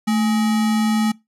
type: tone with sample-and-hold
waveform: sine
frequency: 219.1 Hz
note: A3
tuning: 7 cents flat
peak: -15 dBFS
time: 0.07-1.12 s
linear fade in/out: 10 ms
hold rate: 1050 Hz
effects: noise-tail reverb RT60 0.2 s tail -22 dB re dry + low-pass 12000 Hz 12 dB/octave